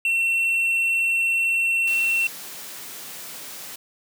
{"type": "tone", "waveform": "triangle", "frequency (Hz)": 2709, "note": "E7", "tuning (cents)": 47, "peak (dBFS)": -17, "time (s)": [0.05, 2.27], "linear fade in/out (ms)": 2}
{"type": "high-pass noise", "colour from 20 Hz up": "white", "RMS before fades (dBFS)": -37, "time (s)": [1.87, 3.76], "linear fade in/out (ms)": 5, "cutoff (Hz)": 120, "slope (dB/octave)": 48}
{"effects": []}